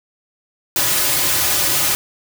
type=noise with comb filter; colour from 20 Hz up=white; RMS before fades=-17 dBFS; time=0.76-1.95 s; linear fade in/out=0 ms; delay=4.4 ms; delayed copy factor=-0.7; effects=none